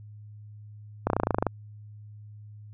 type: slowing click train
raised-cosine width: 1 ms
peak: -9 dBFS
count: 12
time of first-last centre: 1.07-1.467 s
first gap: 31 ms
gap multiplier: 1.03
effects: added 105 Hz sine -43 dBFS peak until 2.73 s